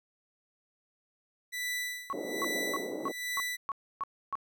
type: tone with tremolo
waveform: sawtooth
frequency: 1980 Hz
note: B6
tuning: 4 cents sharp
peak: -28 dBFS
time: 1.52-3.57 s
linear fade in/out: 20 ms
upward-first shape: sine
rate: 1.2 Hz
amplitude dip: 90%
type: tone bursts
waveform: sine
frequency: 1108.7 Hz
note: C#6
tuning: in tune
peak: -30 dBFS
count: 8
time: 2.1-4.354 s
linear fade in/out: 0 ms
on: 28 ms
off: 290 ms
type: band-pass noise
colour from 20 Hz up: pink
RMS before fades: -37 dBFS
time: 2.13-3.12 s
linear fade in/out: 10 ms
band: 290 to 560 Hz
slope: 24 dB/octave
effects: none